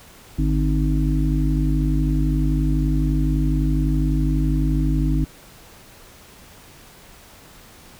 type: harmonic tone with a mistuned harmonic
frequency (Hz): 51.91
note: G#1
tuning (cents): 0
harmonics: 1 / 3 / 5 / 6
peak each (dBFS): -19 / -22 / -25 / -26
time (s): 0.38-5.25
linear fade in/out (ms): 10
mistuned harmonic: 3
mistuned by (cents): -90
effects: pink hiss -46 dBFS RMS until 7.99 s